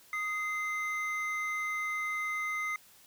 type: tone pair together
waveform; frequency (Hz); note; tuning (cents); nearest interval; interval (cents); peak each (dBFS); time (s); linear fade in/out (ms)
triangle; 1244.5 / 2074; D#6 / C7; 0 / -16; major sixth; 884; -35 / -31; 0.13-2.76; 2
effects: white hiss -59 dBFS RMS until 3.06 s